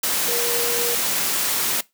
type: tone in noise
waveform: sine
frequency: 475.6 Hz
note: A#4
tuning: 35 cents sharp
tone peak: -26 dBFS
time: 0.28-0.95 s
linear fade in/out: 5 ms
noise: white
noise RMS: -22 dBFS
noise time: 0.03-1.81 s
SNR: -7 dB
effects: noise-tail reverb RT60 0.2 s tail -20 dB re dry + high-pass 150 Hz 12 dB/octave